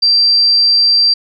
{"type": "tone", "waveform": "sine", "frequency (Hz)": 4705, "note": "D8", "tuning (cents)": 2, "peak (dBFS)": -7, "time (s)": [0.02, 1.14], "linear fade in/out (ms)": 10, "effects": []}